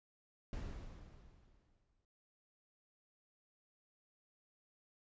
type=noise with exponential decay; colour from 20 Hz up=brown; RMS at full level=-42 dBFS; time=0.53-2.05 s; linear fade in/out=1 ms; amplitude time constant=330 ms; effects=noise-tail reverb RT60 0.4 s tail -24 dB re dry + resampled to 16000 Hz